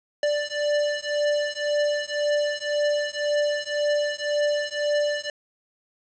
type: beating tone pair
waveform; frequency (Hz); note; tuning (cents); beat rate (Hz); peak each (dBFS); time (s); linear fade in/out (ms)
square; 587.3 / 589.2; D5 / D5; 0 / +6; 1.9; -26; 0.23-5.3; 2
effects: resampled to 16000 Hz + 8-bit